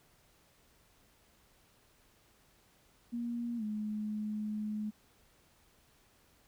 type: tone with pitch glide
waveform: sine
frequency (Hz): 236.9 to 212.3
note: A#3 to G#3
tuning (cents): +28 to +38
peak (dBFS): -34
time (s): 3.12-4.91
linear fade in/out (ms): 20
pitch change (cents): -190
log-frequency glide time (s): 3.57-3.63
effects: pink hiss -67 dBFS RMS until 6.47 s